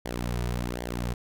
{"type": "tone with flanger", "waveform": "sawtooth", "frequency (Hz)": 60.2, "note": "B1", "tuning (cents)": -44, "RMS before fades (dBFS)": -31, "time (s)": [0.05, 1.14], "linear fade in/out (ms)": 5, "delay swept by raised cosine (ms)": [0.76, 3.76], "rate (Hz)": 1.3, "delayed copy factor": -0.75, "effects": []}